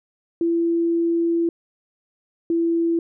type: tone pair in turn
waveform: sine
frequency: 336.5 / 334.6 Hz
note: E4 / E4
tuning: +36 / +26 cents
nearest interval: unison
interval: 10 cents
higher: first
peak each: -17 dBFS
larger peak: neither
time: 0.41-1.49 / 2.5-2.99 s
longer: first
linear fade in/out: 2 ms
effects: none